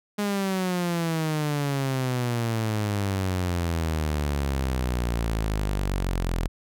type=exponential sweep; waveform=sawtooth; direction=down; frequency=207.7 to 41.2 Hz; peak=-20 dBFS; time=0.18-6.48 s; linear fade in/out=10 ms; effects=none